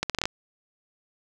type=accelerating click train; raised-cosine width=0.2 ms; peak=-8 dBFS; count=7; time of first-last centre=0.03-0.255 s; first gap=67 ms; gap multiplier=0.76; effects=none